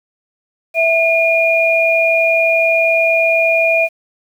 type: tone pair together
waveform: sine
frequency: 659.3 / 2428 Hz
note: E5 / D#7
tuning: 0 / -43 cents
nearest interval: octave + major seventh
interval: 2257 cents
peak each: -13 dBFS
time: 0.74-3.89 s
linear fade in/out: 50 ms
effects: 7-bit